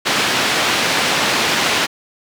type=band-pass noise; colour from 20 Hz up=white; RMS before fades=-17 dBFS; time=0.05-1.87 s; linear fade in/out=20 ms; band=140 to 3600 Hz; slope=12 dB/octave; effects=none